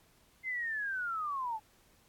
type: linear sweep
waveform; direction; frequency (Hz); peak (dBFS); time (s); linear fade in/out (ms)
sine; down; 2093 to 840; -33; 0.43-1.6; 50
effects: pink hiss -66 dBFS RMS until 2.08 s + AAC 64 kbps